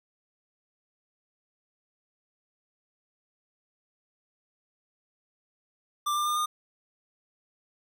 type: tone with pitch steps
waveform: square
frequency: 1182 / 1194.4 / 1206.8 / 1219.4 Hz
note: D6 / D6 / D6 / D#6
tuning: +11 / +29 / +47 / -35 cents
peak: -26 dBFS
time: 6.06-6.46 s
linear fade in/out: 10 ms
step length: 100 ms
effects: 10-bit